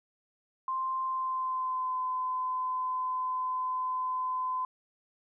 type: tone with pitch glide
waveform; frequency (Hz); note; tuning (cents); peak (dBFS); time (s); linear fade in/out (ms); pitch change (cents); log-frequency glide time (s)
sine; 1046.5 to 1020.8; C6 to C6; 0 to -43; -29; 0.68-4.65; 2; -43; 1.03-1.99
effects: none